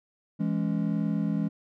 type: chord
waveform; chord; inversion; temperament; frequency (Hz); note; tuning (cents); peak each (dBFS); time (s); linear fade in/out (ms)
triangle; C# minor; first; just; 166.31 / 207.9 / 277.2; E3 / G#3 / C#4; +16 / +2 / 0; -27 / -26 / -30; 0.39-1.49; 20
effects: none